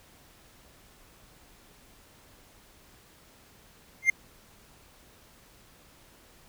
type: tone with exponential growth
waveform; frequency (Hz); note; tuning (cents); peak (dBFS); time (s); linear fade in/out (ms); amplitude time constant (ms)
triangle; 2105; C7; +10; -12; 4.02-4.1; 5; 17
effects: pink hiss -57 dBFS RMS until 6.48 s